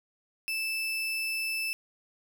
35% pulse tone, 2637 Hz, E7, in tune, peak -28 dBFS, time 0.48-1.73 s, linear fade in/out 0 ms, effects none

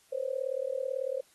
sine tone with amplitude modulation, 527 Hz, C5, 12 cents sharp, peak -26 dBFS, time 0.12-1.21 s, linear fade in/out 10 ms, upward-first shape sine, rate 38.1 Hz, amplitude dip 95%, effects white hiss -64 dBFS RMS until 1.34 s + AAC 32 kbps

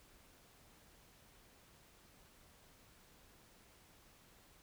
silence, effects pink hiss -65 dBFS RMS until 4.62 s

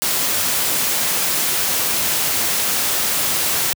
white noise, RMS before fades -19 dBFS, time 0.02-3.73 s, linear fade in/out 0 ms, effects high-pass 80 Hz 12 dB/octave

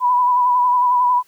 sine tone with vibrato, 987.8 Hz, B5, in tune, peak -12 dBFS, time 0-1.23 s, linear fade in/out 50 ms, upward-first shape sine, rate 11 Hz, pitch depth 33 cents each way, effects white hiss -57 dBFS RMS until 1.27 s

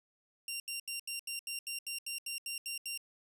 15% pulse tone bursts, 2769 Hz, F7, 15 cents flat, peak -30 dBFS, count 13, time 0.48-2.976 s, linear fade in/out 2 ms, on 120 ms, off 78 ms, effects none

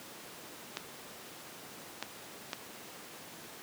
clicks, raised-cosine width 0.2 ms, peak -17 dBFS, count 3, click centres 0.771 / 2.026 / 2.532 s, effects pink hiss -48 dBFS RMS until 3.62 s + high-pass 200 Hz 12 dB/octave

